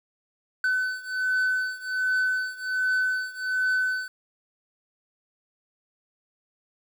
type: beating tone pair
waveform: triangle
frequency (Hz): 1511 / 1512.3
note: F#6 / F#6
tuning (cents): +36 / +37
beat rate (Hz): 1.3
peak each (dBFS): -24 / -26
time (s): 0.64-4.08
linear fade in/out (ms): 2
effects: 9-bit